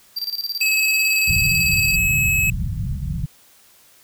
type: tone with tremolo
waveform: square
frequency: 4699 Hz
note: D8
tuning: in tune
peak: -22 dBFS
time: 0.16-1.96 s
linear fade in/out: 10 ms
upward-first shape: square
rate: 18 Hz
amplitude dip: 75%
type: tone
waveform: square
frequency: 2574 Hz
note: E7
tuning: 42 cents flat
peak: -17 dBFS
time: 0.61-2.5 s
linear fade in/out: 2 ms
type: low-pass noise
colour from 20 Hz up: white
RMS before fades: -24 dBFS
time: 1.27-3.26 s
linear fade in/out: 10 ms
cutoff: 170 Hz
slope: 48 dB/octave
effects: white hiss -52 dBFS RMS until 4.03 s